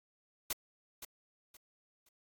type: noise with echo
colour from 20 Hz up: white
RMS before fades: -35 dBFS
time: 0.5-0.53 s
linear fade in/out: 5 ms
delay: 520 ms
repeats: 3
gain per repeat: -11 dB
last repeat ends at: 2.09 s
effects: Opus 48 kbps